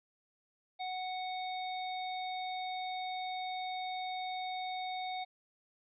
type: harmonic tone with a mistuned harmonic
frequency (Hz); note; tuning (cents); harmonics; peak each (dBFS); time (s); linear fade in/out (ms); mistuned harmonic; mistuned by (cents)
740; F#5; 0; 1 / 3 / 5 / 6; -37 / -46 / -46 / -54; 0.79-5.25; 20; 6; -36
effects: none